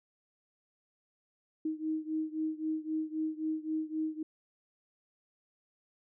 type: beating tone pair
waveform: sine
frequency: 312.5 / 316.3 Hz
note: D#4 / D#4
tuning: +8 / +29 cents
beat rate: 3.8 Hz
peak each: -34 / -36 dBFS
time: 1.65-4.23 s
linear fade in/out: 5 ms
effects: none